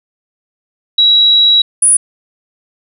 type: tone pair in turn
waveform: sine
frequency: 3882 / 9764 Hz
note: B7 / D#9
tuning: -31 / -34 cents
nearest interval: octave + major third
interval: 1597 cents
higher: second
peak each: -5 dBFS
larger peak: neither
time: 0.98-1.62 / 1.82-1.97 s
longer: first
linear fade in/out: 5 ms
effects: none